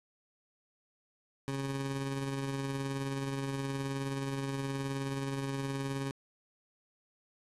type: tone with tremolo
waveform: 20% pulse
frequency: 136.8 Hz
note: C#3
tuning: 23 cents flat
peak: -27 dBFS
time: 1.48-6.11 s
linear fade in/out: 0 ms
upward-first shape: triangle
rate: 19 Hz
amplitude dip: 40%
effects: resampled to 24000 Hz + 9-bit